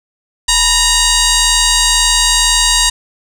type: tone with frequency modulation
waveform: sine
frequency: 1841 Hz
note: A#6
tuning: 22 cents flat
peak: -6 dBFS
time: 0.48-2.9 s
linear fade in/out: 10 ms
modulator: 941 Hz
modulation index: 7.4
effects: tanh soft clip ceiling -7 dBFS